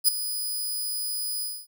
5% pulse tone with ADSR envelope, 4978 Hz, D#8, in tune, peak -7 dBFS, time 0.04-1.67 s, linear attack 42 ms, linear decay 7 ms, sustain -14 dB, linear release 250 ms, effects none

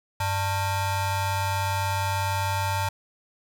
40% pulse ring-modulated tone, 495.9 Hz, B4, 7 cents sharp, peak -20 dBFS, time 0.2-2.89 s, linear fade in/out 5 ms, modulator 399 Hz, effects none

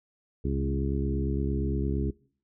harmonic tone with a mistuned harmonic, 68.7 Hz, C#2, 15 cents flat, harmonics 1 / 2 / 3 / 4 / 5 / 6, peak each -29 / -32 / -34 / -35 / -36 / -37 dBFS, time 0.44-2.11 s, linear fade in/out 10 ms, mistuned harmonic 2, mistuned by -26 cents, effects noise-tail reverb RT60 0.5 s tail -22 dB re dry

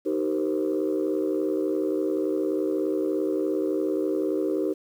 sine chord, C minor seventh, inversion first, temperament equal with one note detuned, 311.1 / 382.8 / 466.2 / 523.3 Hz, Eb4 / G4 / Bb4 / C5, 0 / -41 / 0 / 0 cents, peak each -26 / -26 / -30 / -31 dBFS, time 0.05-4.74 s, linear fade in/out 20 ms, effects tanh soft clip ceiling -16 dBFS + 9-bit

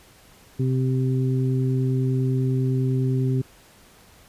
harmonic tone, 130 Hz, C3, 11 cents flat, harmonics 1 / 2 / 3, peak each -20 / -27 / -30 dBFS, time 0.59-3.42 s, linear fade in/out 10 ms, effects pink hiss -52 dBFS RMS until 4.28 s + resampled to 32000 Hz

